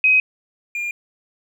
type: tone pair in turn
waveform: sine / triangle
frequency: 2525 / 2407 Hz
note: D#7 / D7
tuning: +25 / +42 cents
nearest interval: minor second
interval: 83 cents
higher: first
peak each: -11 / -21 dBFS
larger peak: first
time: 0.04-0.2 / 0.75-0.91 s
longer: neither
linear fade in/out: 2 ms
effects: none